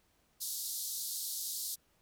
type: band-pass noise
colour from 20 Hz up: white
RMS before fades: -39 dBFS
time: 0.4-1.76 s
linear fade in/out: 20 ms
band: 3800 to 15000 Hz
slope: 48 dB/octave
effects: pink hiss -72 dBFS RMS until 2.01 s